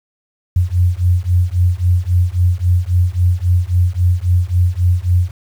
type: beating tone pair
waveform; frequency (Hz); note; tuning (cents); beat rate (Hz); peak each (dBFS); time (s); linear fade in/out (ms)
sine; 87.3 / 91; F2 / F#2; 0 / -28; 3.7; -14; 0.56-5.31; 5
effects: 7-bit